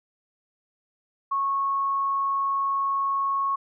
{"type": "tone", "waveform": "sine", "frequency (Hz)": 1100, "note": "C#6", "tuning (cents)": -14, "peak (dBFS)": -22, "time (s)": [1.31, 3.56], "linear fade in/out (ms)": 10, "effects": []}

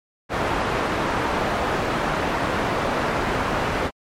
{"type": "low-pass noise", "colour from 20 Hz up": "white", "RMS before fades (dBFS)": -23, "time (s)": [0.29, 3.91], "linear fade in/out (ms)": 50, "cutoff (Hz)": 1200, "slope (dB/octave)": 12, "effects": ["MP3 64 kbps"]}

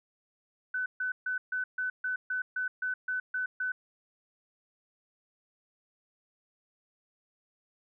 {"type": "tone bursts", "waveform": "sine", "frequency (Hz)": 1506, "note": "F#6", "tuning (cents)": 30, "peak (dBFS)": -29, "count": 12, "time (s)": [0.74, 3.72], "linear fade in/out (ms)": 5, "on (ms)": 120, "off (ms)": 140, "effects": []}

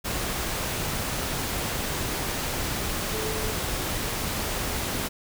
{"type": "tone in noise", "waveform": "sine", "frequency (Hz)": 434.6, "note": "A4", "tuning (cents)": -21, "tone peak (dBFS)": -33, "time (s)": [3.12, 3.53], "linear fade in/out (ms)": 20, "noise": "pink", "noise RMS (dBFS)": -29, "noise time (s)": [0.04, 5.09], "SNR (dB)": -7, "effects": []}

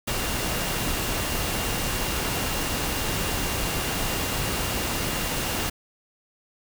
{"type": "tone in noise", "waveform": "sine", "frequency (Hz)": 2794, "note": "F7", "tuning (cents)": 0, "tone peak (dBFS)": -38, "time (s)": [0.07, 5.7], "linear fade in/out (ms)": 10, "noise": "pink", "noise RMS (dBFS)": -27, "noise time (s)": [0.07, 5.7], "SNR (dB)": -14, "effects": []}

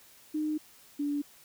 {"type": "tone pair in turn", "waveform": "sine", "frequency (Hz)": [306, 289.1], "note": ["D#4", "D4"], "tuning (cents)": [-29, -27], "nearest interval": "minor second", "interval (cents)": 98, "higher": "first", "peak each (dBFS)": -28, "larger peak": "neither", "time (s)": [[0.34, 0.58], [0.99, 1.22]], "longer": "first", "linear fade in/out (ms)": 10, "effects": ["white hiss -57 dBFS RMS until 1.44 s"]}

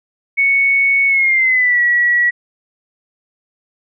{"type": "tone with pitch glide", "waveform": "sine", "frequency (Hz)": [2217, 1930], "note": ["C#7", "B6"], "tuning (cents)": [0, -40], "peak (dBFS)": -10, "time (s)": [0.37, 2.31], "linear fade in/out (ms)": 20, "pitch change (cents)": -240, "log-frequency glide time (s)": [1.07, 1.81], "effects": []}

